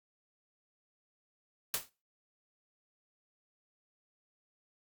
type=noise with exponential decay; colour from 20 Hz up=white; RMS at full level=-29 dBFS; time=1.74-1.89 s; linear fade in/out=1 ms; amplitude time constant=32 ms; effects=noise-tail reverb RT60 0.3 s tail -20 dB re dry + Opus 48 kbps